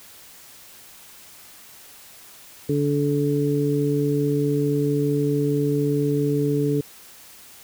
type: harmonic tone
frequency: 144.5 Hz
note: D3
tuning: 28 cents flat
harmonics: 1 / 2 / 3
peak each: -23 / -23 / -23 dBFS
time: 2.69-6.81 s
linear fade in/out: 5 ms
effects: white hiss -46 dBFS RMS until 7.63 s